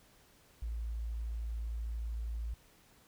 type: tone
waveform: sine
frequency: 56.5 Hz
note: A1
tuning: 47 cents sharp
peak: -35 dBFS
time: 0.62-2.54 s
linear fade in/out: 5 ms
effects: pink hiss -64 dBFS RMS until 3.07 s